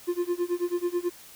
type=tone with tremolo; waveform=triangle; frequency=351 Hz; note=F4; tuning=9 cents sharp; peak=-20 dBFS; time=0.07-1.1 s; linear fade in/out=20 ms; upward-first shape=sine; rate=9.2 Hz; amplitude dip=95%; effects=white hiss -49 dBFS RMS until 1.35 s